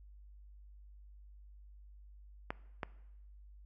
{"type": "clicks", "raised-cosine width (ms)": 0.5, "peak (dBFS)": -21, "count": 2, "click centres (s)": [2.505, 2.832], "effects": ["noise-tail reverb RT60 0.9 s tail -20 dB re dry", "added 50 Hz sine -53 dBFS peak until 3.65 s"]}